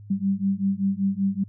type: beating tone pair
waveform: sine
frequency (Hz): 193.2 / 198.4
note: G3 / G3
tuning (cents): -25 / +21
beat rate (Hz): 5.2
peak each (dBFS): -24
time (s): 0.1-1.44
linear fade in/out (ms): 10
effects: added 103 Hz sine -41 dBFS peak until 1.48 s